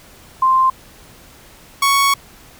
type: tone pair in turn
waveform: sine / sawtooth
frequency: 1046.5 / 1111.7 Hz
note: C6 / C#6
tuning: 0 / +5 cents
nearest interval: minor second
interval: 105 cents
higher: second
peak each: -10 / -8 dBFS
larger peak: second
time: 0.42-0.7 / 1.82-2.14 s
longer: second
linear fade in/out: 5 ms
effects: pink hiss -44 dBFS RMS until 2.59 s